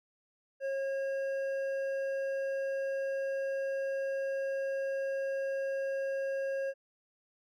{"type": "tone with hard clipping", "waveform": "sine", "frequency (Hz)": 543, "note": "C#5", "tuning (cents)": -36, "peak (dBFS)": -33, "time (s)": [0.6, 6.74], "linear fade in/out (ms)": 50, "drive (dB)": 7, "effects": []}